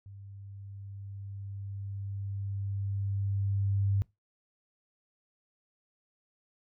sine tone with level ramp, 99.1 Hz, G2, 19 cents sharp, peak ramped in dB -45 to -24 dBFS, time 0.06-4.02 s, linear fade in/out 0 ms, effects noise-tail reverb RT60 0.2 s tail -22 dB re dry

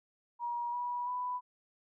sine tone with pitch steps, 954 / 972.9 / 992.2 Hz, A#5 / B5 / B5, +40 / -26 / +8 cents, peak -33 dBFS, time 0.39-1.41 s, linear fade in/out 50 ms, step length 340 ms, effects none

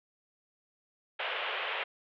white band-pass noise, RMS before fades -35 dBFS, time 1.19-1.84 s, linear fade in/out 10 ms, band 430 to 3200 Hz, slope 48 dB/octave, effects none

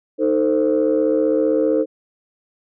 sine chord, A diminished, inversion second, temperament equal with one note detuned, 311.1 / 447.9 / 523.3 Hz, Eb4 / A4 / C5, 0 / +31 / 0 cents, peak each -18 dBFS, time 0.18-1.86 s, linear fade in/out 50 ms, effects tanh soft clip ceiling -8 dBFS

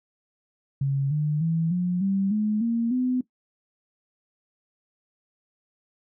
sine tone with pitch steps, 137.8 / 150.27 / 163.87 / 178.7 / 194.88 / 212.5 / 231.8 / 252.7 Hz, C#3 / D3 / E3 / F3 / G3 / G#3 / A#3 / B3, -10 / +40 / -10 / +40 / -10 / +40 / -10 / +40 cents, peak -21 dBFS, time 0.81-3.21 s, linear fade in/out 5 ms, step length 300 ms, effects noise-tail reverb RT60 0.1 s tail -17 dB re dry

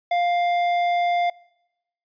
sine tone with hard clipping, 700 Hz, F5, 4 cents sharp, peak -20 dBFS, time 0.11-1.3 s, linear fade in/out 5 ms, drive 9 dB, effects noise-tail reverb RT60 0.9 s tail -25 dB re dry + resampled to 11025 Hz

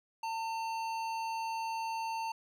sine tone with tanh clipping, 900 Hz, A5, 39 cents sharp, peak -36 dBFS, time 0.23-2.32 s, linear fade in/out 5 ms, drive 16 dB, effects none

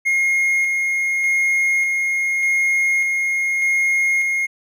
triangle tone with tremolo, 2144 Hz, C7, 42 cents sharp, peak -13 dBFS, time 0.05-4.47 s, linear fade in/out 20 ms, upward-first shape square, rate 0.84 Hz, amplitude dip 25%, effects none

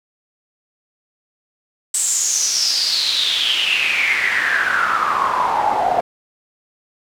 pink noise with band-pass filter sweep, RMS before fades -18 dBFS, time 1.94-6.01 s, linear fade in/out 5 ms, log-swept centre 8100 to 690 Hz, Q 8.1, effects none

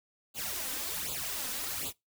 white noise with flanger, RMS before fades -36 dBFS, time 0.34-1.93 s, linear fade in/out 50 ms, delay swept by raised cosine 0.26 to 3.96 ms, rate 1.3 Hz, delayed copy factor +0.85, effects noise-tail reverb RT60 0.2 s tail -24 dB re dry

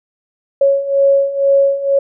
sine beating tone pair, 552 / 554.1 Hz, C#5 / C#5, -7 / -1 cents, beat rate 2.1 Hz, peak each -15 / -11 dBFS, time 0.61-1.99 s, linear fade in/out 5 ms, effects none

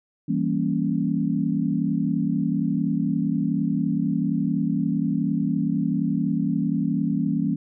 sine chord, E diminished seventh, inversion none, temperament equal, 164.81 / 196 / 233.1 / 277.2 Hz, E3 / G3 / Bb3 / Db4, 0 / 0 / 0 / 0 cents, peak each -26 dBFS, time 0.28-7.56 s, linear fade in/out 10 ms, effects none

